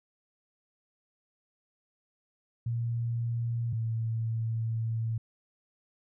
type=tone pair in turn; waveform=sine; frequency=117.2 / 113.21 Hz; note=A#2 / A2; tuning=+10 / +50 cents; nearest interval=minor second; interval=60 cents; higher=first; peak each=-28 / -28 dBFS; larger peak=neither; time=2.66-3.73 / 3.73-5.18 s; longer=second; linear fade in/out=5 ms; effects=none